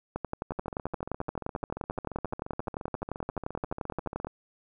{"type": "two click trains", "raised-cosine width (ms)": 1, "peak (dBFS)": [-23, -17], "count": [55, 48], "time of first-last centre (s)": [[0.52, 4.27], [0.16, 4.247]], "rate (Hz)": [14.4, 11.5], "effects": []}